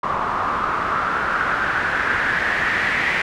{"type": "noise with low-pass filter sweep", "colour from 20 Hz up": "white", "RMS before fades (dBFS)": -21, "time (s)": [0.03, 3.22], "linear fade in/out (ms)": 5, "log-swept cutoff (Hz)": [1100, 2000], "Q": 4.5, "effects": []}